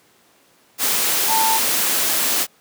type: tone in noise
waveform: sine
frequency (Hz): 892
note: A5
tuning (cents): +23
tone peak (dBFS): -17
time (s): 1.27-1.6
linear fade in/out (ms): 50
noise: white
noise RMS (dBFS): -19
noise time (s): 0.78-2.47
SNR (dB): -1
effects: pink hiss -55 dBFS RMS until 2.6 s + high-pass 200 Hz 12 dB/octave